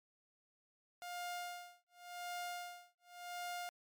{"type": "tone with tremolo", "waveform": "sawtooth", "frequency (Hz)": 707, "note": "F5", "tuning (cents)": 21, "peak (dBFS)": -37, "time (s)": [1.02, 3.69], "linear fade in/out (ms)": 0, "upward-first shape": "sine", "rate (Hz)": 0.9, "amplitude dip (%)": 100, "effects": ["MP3 96 kbps"]}